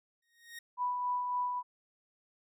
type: tone with exponential growth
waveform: sawtooth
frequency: 1864.7 Hz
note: A#6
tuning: in tune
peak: -38 dBFS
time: 0.22-0.59 s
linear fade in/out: 5 ms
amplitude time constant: 79 ms
type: tone with tremolo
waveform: sine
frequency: 987.8 Hz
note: B5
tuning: in tune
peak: -29 dBFS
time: 0.77-1.63 s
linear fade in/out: 50 ms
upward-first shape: sine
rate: 3.6 Hz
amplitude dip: 35%
effects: none